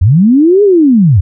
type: linear two-way sweep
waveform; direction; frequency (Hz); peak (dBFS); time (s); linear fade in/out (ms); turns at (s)
sine; up then down; 77.78 to 421.2 to 77.78; -3; 0.01-1.21; 10; 0.63
effects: none